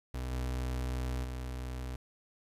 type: tone with level steps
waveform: 35% pulse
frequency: 62.9 Hz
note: B1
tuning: 32 cents sharp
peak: -33 / -31 / -35 dBFS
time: 0.14-1.96 s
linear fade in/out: 5 ms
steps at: 0.31 / 1.23 s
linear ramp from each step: 20 ms
effects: resampled to 32000 Hz + 10-bit